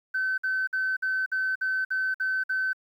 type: tone bursts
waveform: sine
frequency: 1529 Hz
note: G6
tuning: 44 cents flat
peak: -23 dBFS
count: 9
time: 0.14-2.732 s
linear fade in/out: 10 ms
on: 240 ms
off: 54 ms
effects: tanh soft clip ceiling -20 dBFS + 10-bit